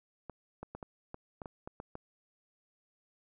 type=clicks; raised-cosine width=1 ms; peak=-28 dBFS; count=10; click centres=0.297 / 0.63 / 0.75 / 0.828 / 1.144 / 1.418 / 1.458 / 1.675 / 1.801 / 1.954 s; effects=none